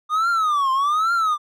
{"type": "tone with vibrato", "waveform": "triangle", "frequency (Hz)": 1209, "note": "D6", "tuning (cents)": 50, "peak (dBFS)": -15, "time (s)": [0.09, 1.38], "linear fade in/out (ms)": 50, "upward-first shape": "triangle", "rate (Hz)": 1.2, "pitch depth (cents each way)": 260, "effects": []}